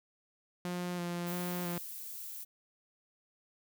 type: tone with vibrato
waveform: sawtooth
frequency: 175.8 Hz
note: F3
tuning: 12 cents sharp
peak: -31 dBFS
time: 0.65-1.78 s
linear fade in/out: 0 ms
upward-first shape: square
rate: 1.5 Hz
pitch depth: 18 cents each way
type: noise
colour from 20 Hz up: violet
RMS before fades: -44 dBFS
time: 1.26-2.45 s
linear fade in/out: 20 ms
effects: none